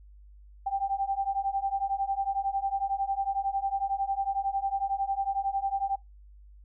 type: beating tone pair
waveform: sine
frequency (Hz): 780 / 791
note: G5 / G5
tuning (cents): -9 / +15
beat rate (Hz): 11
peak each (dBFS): -30 / -29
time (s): 0.66-5.96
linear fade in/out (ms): 10
effects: noise-tail reverb RT60 0.2 s tail -22 dB re dry + added 50 Hz sine -49 dBFS peak until 6.64 s